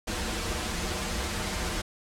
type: noise with comb filter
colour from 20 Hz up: pink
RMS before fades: -31 dBFS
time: 0.07-1.82 s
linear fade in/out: 10 ms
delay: 7.3 ms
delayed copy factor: -0.9
effects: low-pass 9000 Hz 12 dB/octave